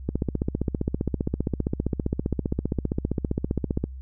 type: click train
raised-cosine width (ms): 3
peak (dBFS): -11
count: 58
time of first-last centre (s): 0.09-3.84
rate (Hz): 15.2
effects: added 65 Hz sine -35 dBFS peak until 4.01 s